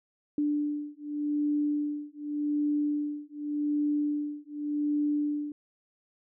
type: beating tone pair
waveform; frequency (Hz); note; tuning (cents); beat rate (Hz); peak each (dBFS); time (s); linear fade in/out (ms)
sine; 294.3 / 295.16; D4 / D4; +4 / +9; 0.86; -30; 0.38-5.52; 2
effects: none